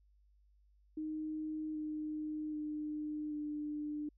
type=tone with pitch steps; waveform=sine; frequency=310 / 306.1 / 302.2 / 298.4 Hz; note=D#4 / D#4 / D4 / D4; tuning=-6 / -28 / +50 / +28 cents; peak=-37 dBFS; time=0.97-4.09 s; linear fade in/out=5 ms; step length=780 ms; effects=added 50 Hz sine -65 dBFS peak until 4.17 s